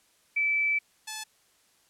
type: tone pair in turn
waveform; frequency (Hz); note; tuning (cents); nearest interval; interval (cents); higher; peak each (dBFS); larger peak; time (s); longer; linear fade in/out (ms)
sine / 5% pulse; 2314 / 866.8; D7 / A5; -26 / -26; octave + perfect fourth; 1700; first; -23; neither; 0.36-0.79 / 1.07-1.24; first; 10
effects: white hiss -65 dBFS RMS until 1.89 s + low-pass 11000 Hz 12 dB/octave